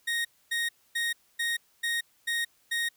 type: tone bursts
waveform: 30% pulse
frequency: 1864.7 Hz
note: A#6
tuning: in tune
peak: -24 dBFS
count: 7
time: 0.07-2.89 s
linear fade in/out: 10 ms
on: 180 ms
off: 260 ms
effects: white hiss -66 dBFS RMS until 2.96 s